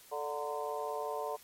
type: harmonic tone with a mistuned harmonic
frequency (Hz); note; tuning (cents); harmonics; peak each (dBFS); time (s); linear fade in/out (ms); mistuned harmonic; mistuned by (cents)
146.83; D3; 0; 3 / 4 / 5 / 6 / 7; -39 / -40 / -41 / -42 / -42; 0.11-1.37; 20; 6; +80
effects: white hiss -57 dBFS RMS until 1.43 s + MP3 64 kbps